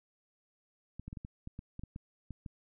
clicks, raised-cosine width 5 ms, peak -30 dBFS, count 12, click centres 0.996 / 1.08 / 1.129 / 1.172 / 1.249 / 1.474 / 1.591 / 1.794 / 1.836 / 1.961 / 2.307 / 2.462 s, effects none

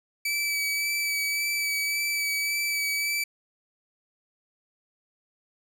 sawtooth tone with vibrato, 2300 Hz, D7, 37 cents flat, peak -22 dBFS, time 0.25-3.24 s, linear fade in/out 5 ms, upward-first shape sine, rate 1.8 Hz, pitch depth 16 cents each way, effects none

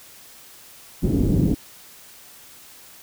white low-pass noise, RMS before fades -19 dBFS, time 1.02-1.55 s, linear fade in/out 20 ms, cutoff 310 Hz, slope 24 dB/octave, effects white hiss -46 dBFS RMS until 3.02 s

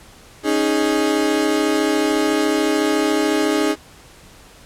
35% pulse chord, C# suspended second, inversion none, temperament equal, 277.2 / 311.1 / 415.3 Hz, C#4 / D#4 / G#4, 0 / 0 / 0 cents, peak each -21 / -17 / -19 dBFS, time 0.43-3.76 s, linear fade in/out 50 ms, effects pink hiss -45 dBFS RMS until 4.65 s + low-pass 11000 Hz 12 dB/octave

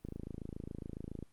click train, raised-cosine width 3 ms, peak -29 dBFS, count 33, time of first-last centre 0.05-1.226 s, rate 27.2 Hz, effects pink hiss -71 dBFS RMS until 1.32 s + Opus 32 kbps

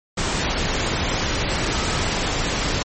sine tone in noise, 1280 Hz, D#6, 49 cents sharp, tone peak -33 dBFS, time 1.73-2.03 s, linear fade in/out 10 ms, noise pink, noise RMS -22 dBFS, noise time 0.17-2.83 s, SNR -14 dB, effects MP3 32 kbps

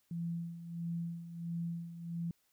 sine tone with tremolo, 169.1 Hz, E3, 44 cents sharp, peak -34 dBFS, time 0.11-2.31 s, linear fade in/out 2 ms, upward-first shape sine, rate 1.5 Hz, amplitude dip 70%, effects white hiss -75 dBFS RMS until 2.52 s

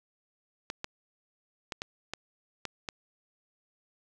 clicks, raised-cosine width 0.2 ms, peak -17 dBFS, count 7, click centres 0.701 / 0.844 / 1.722 / 1.819 / 2.136 / 2.653 / 2.888 s, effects none

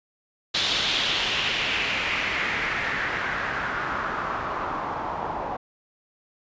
white noise with low-pass filter sweep, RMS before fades -27 dBFS, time 0.54-5.57 s, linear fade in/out 10 ms, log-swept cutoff 3900 to 830 Hz, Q 2.8, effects resampled to 16000 Hz

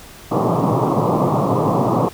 pink band-pass noise, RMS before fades -17 dBFS, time 0.31-2.09 s, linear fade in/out 10 ms, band 110 to 1200 Hz, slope 96 dB/octave, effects pink hiss -40 dBFS RMS until 2.13 s

